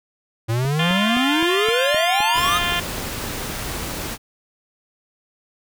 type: exponential sweep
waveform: square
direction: up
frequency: 109.8 to 1288 Hz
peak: -19 dBFS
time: 0.48-2.59 s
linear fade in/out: 20 ms
type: click train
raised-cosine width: 2 ms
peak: -19 dBFS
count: 12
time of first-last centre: 0.65-3.5 s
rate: 3.86 Hz
type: harmonic tone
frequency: 349.2 Hz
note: F4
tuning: in tune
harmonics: 2 / 3 / 4 / 5 / 6 / 7 / 8 / 9 / 10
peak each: -30 / -28 / -30 / -27 / -32 / -29 / -30 / -26 / -30 dBFS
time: 0.79-2.8 s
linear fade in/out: 5 ms
type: noise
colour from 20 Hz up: pink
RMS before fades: -28 dBFS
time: 2.33-4.18 s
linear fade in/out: 50 ms
effects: none